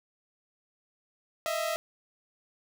sawtooth tone pair together, 628 / 668.2 Hz, D#5 / E5, +16 / +23 cents, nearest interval minor second, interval 107 cents, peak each -28 dBFS, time 1.46-1.76 s, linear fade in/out 0 ms, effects 10-bit

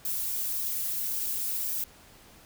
violet noise with flanger, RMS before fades -31 dBFS, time 0.05-1.84 s, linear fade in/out 2 ms, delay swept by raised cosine 1.4 to 5.5 ms, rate 1.8 Hz, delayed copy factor -0.95, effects pink hiss -54 dBFS RMS until 2.45 s

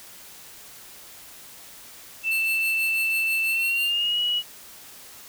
sine tone with pitch glide, 2659 to 2916 Hz, E7 to F#7, +14 to -26 cents, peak -21 dBFS, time 2.23-4.43 s, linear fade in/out 50 ms, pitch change +160 cents, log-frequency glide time 3.48-4.2 s
5% pulse tone with tremolo, 4296 Hz, C8, 45 cents sharp, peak -23 dBFS, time 2.31-3.92 s, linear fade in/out 5 ms, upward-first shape triangle, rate 6.1 Hz, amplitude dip 85%
effects white hiss -45 dBFS RMS until 5.28 s

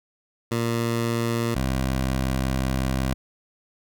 15% pulse tone pair in turn, 116.54 / 65.41 Hz, A#2 / C2, 0 / 0 cents, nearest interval minor seventh, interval 1000 cents, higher first, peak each -16 dBFS, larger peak neither, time 0.51-1.55 / 1.55-3.14 s, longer second, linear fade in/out 10 ms, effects none

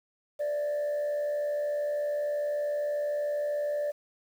sine tone with frequency modulation, 587.3 Hz, D5, in tune, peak -25 dBFS, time 0.39-3.92 s, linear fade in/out 20 ms, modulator 72.9 Hz, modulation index 0.28, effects tanh soft clip ceiling -26 dBFS + 9-bit

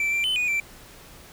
triangle tone with pitch steps, 2332 / 2357 / 3038 / 2468 / 2343 Hz, D7 / D7 / F#7 / D#7 / D7, -13 / +6 / +45 / -15 / -5 cents, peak -20 dBFS, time 0-0.6 s, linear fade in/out 2 ms, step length 120 ms, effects pink hiss -47 dBFS RMS until 1.32 s

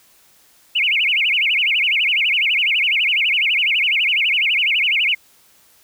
sine tone with vibrato, 2518 Hz, D#7, 20 cents sharp, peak -14 dBFS, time 0.75-5.15 s, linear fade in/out 10 ms, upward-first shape sine, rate 12 Hz, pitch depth 300 cents each way, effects white hiss -53 dBFS RMS until 5.83 s

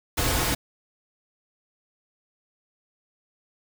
pink noise with comb filter, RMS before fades -24 dBFS, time 0.17-0.55 s, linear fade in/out 10 ms, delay 5.1 ms, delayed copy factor -0.5, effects none

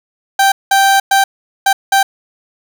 30% pulse tone bursts at uneven times, 783 Hz, G5, 2 cents flat, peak -5 dBFS, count 5, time 0.39-0.52 / 0.71-1 / 1.11-1.24 / 1.66-1.73 / 1.92-2.03 s, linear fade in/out 5 ms, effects none

